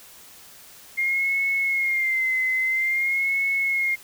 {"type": "tone with vibrato", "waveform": "sine", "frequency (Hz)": 2119, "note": "C7", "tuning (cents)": 21, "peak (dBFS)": -20, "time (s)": [0.97, 3.96], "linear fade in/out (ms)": 20, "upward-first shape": "sine", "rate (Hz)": 0.5, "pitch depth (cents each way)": 60, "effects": ["white hiss -47 dBFS RMS until 4.03 s"]}